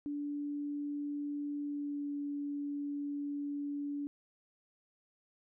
sine tone with pitch glide, 290 to 287.3 Hz, D4 to D4, -22 to -38 cents, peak -35 dBFS, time 0.06-4.07 s, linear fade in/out 0 ms, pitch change -16 cents, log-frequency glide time 1.62-2.14 s, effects none

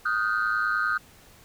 sine tone cluster, 1244 / 1432 / 1542 Hz, D#6 / F6 / G6, -1 / +43 / -29 cents, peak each -26 dBFS, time 0.05-0.98 s, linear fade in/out 10 ms, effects tanh soft clip ceiling -17 dBFS + pink hiss -53 dBFS RMS until 1.44 s

